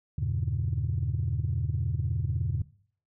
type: chord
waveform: sine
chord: E diminished seventh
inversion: none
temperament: just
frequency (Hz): 82.41 / 98.89 / 118.67 / 142.4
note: E2 / G2 / Bb2 / Db3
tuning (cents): 0 / +16 / +31 / +47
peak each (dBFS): -31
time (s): 0.18-2.62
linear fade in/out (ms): 5
effects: noise-tail reverb RT60 0.5 s tail -19 dB re dry + tanh soft clip ceiling -19 dBFS